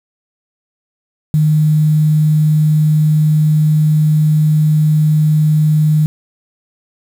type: tone with quantisation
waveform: sine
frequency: 153.3 Hz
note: D#3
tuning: 25 cents flat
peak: -8 dBFS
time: 1.34-6.06 s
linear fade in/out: 0 ms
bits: 6
effects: none